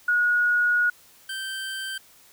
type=tone pair in turn; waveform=sine / 25% pulse; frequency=1450 / 1558.7 Hz; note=F#6 / G6; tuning=-35 / -10 cents; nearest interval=minor second; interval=125 cents; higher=second; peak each=-18 / -26 dBFS; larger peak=first; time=0.08-0.9 / 1.29-1.98 s; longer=first; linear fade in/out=5 ms; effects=white hiss -54 dBFS RMS until 2.32 s